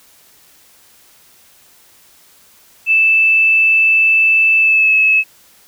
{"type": "tone with pitch glide", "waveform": "sine", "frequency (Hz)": [2637, 2589], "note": ["E7", "E7"], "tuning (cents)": [0, -32], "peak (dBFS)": -8, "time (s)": [2.86, 5.24], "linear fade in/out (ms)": 50, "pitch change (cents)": -32, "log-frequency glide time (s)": [4.59, 4.95], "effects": ["white hiss -48 dBFS RMS until 5.67 s"]}